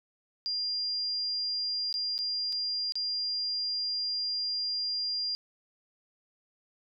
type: tone with dropouts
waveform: sine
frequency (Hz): 4800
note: D8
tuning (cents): +37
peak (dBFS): -29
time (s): 0.46-5.35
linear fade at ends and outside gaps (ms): 0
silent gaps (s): 1.927-1.941 / 2.18-2.189 / 2.524-2.527 / 2.922-2.955
effects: none